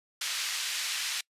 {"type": "band-pass noise", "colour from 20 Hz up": "white", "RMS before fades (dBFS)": -33, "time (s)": [0.21, 1.21], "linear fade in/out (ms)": 5, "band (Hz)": [1800, 5500], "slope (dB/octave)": 12, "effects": ["noise-tail reverb RT60 0.1 s tail -25 dB re dry", "resampled to 32000 Hz"]}